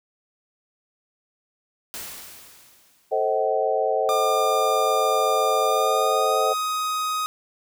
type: noise with exponential decay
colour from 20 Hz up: white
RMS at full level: -33 dBFS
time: 1.94-3.46 s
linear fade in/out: 0 ms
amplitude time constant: 330 ms
type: chord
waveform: sine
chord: A diminished seventh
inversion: none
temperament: just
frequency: 440 / 528 / 633.6 / 760.3 Hz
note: A4 / C5 / Eb5 / Gb5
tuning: 0 / +16 / +31 / +47 cents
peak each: -25 dBFS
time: 3.11-6.54 s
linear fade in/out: 20 ms
type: tone with pitch glide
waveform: 45% pulse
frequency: 1200 to 1254.6 Hz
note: D6 to D#6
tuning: +37 to +14 cents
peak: -23 dBFS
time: 4.09-7.26 s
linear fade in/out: 0 ms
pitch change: +77 cents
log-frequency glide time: 5.65-6.47 s
effects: none